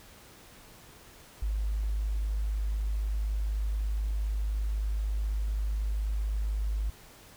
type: tone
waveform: sine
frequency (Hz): 52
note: G#1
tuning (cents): +3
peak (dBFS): -27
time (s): 1.42-6.9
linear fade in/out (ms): 5
effects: pink hiss -53 dBFS RMS until 7.36 s